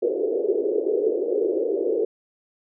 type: band-pass noise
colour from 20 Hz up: pink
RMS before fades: -23 dBFS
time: 0.02-2.05 s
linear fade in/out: 5 ms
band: 370 to 480 Hz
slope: 48 dB/octave
effects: none